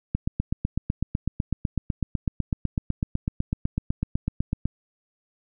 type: click train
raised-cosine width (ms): 5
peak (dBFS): -11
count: 37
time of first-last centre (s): 0.15-4.656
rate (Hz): 7.99
effects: none